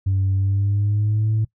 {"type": "tone with pitch glide", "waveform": "sine", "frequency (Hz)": [96.3, 109.35], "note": ["G2", "A2"], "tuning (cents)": [-30, -10], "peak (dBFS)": -15, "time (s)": [0.06, 1.45], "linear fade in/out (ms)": 10, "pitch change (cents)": 220, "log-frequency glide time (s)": [0.35, 1.33], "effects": ["noise-tail reverb RT60 0.1 s tail -22 dB re dry", "tanh soft clip ceiling -14 dBFS"]}